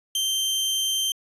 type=tone; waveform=sawtooth; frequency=3135 Hz; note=G7; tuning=1 cent flat; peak=-19 dBFS; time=0.15-1.12 s; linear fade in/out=2 ms; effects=resampled to 32000 Hz